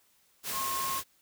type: tone in noise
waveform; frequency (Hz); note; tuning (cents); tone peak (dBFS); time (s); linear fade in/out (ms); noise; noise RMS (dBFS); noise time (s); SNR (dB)
sine; 1076; C6; +48; -32; 0.52-1.02; 50; white; -35; 0.43-1.04; 0
effects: white hiss -67 dBFS RMS until 1.21 s